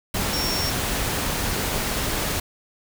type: tone in noise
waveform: sine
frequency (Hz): 5490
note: F8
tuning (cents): -31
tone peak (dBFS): -26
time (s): 0.33-0.7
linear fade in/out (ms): 5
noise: pink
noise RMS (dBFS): -25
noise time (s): 0.14-2.4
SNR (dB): -4
effects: none